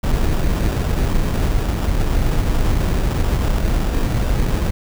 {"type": "noise with sample-and-hold", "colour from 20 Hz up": "brown", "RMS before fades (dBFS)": -17, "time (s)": [0.03, 4.71], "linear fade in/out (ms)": 10, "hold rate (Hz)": 2100, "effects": []}